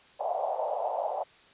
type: band-pass noise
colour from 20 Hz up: white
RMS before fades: -31 dBFS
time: 0.19-1.24 s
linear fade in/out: 20 ms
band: 560 to 820 Hz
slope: 48 dB/octave
effects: white hiss -57 dBFS RMS until 1.53 s + resampled to 8000 Hz